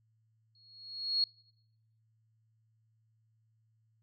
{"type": "tone with exponential growth", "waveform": "sine", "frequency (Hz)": 4313, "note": "C#8", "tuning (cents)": -48, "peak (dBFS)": -24, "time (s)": [0.55, 1.24], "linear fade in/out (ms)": 2, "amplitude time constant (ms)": 150, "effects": ["noise-tail reverb RT60 0.8 s tail -24 dB re dry", "added 111 Hz sine -69 dBFS peak until 4.02 s"]}